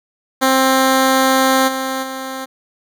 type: tone with level steps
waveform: 10% pulse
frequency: 263.9 Hz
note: C4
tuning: 15 cents sharp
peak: -3 / -11 / -16 dBFS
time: 0.41-2.46 s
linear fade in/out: 20 ms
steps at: 1.67 / 2.02 s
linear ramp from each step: 20 ms
effects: none